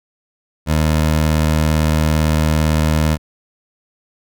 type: tone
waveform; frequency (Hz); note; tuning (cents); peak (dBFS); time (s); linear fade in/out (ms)
20% pulse; 77.78; D#2; 0; -8; 0.66-3.18; 50
effects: none